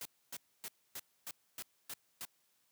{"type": "noise bursts", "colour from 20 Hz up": "white", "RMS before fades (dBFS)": -44, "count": 8, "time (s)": [0.01, 2.252], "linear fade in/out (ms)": 2, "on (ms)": 44, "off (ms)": 270, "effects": ["white hiss -75 dBFS RMS until 2.71 s", "high-pass 80 Hz 12 dB/octave"]}